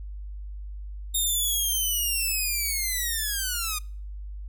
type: linear sweep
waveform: 5% pulse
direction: down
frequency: 3706 to 1210 Hz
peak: -16 dBFS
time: 1.14-3.79 s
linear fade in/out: 10 ms
effects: noise-tail reverb RT60 0.5 s tail -26 dB re dry + added 50 Hz sine -34 dBFS peak until 4.48 s